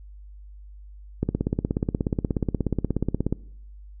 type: click train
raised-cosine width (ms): 3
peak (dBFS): -10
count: 36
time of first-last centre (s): 1.23-3.326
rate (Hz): 16.7
effects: noise-tail reverb RT60 0.7 s tail -22 dB re dry + added 50 Hz sine -41 dBFS peak until 4 s